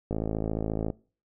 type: click train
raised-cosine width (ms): 2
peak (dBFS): -16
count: 44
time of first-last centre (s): 0.11-0.902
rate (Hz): 54.3
effects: noise-tail reverb RT60 0.4 s tail -23 dB re dry